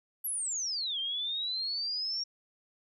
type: exponential two-way sweep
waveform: sine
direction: down then up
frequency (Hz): 11880 to 3143 to 5610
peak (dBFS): -31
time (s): 0.24-2.24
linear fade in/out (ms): 10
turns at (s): 0.99
effects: none